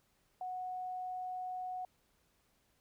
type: tone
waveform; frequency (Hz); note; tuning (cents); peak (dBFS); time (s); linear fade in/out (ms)
sine; 736; F#5; -9; -38; 0.41-1.85; 2
effects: pink hiss -74 dBFS RMS until 2.8 s